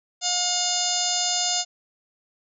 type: harmonic tone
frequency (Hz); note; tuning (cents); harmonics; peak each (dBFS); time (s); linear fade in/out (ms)
715; F5; +41; 1 / 2 / 3 / 4 / 5 / 6 / 7 / 8 / 9 / 10; -30 / -39 / -40 / -33 / -30 / -31 / -28 / -38 / -28 / -29; 0.21-1.65; 50
effects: none